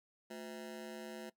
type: ring-modulated tone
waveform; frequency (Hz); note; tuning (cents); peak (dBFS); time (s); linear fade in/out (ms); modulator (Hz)
25% pulse; 290.2; D4; -21; -38; 0.3-1.3; 10; 69.9
effects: noise-tail reverb RT60 0.1 s tail -19 dB re dry